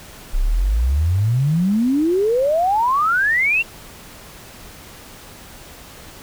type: exponential sweep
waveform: sine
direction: up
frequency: 30.56 to 2794 Hz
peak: -14 dBFS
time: 0.33-3.63 s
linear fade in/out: 20 ms
effects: pink hiss -40 dBFS RMS until 6.22 s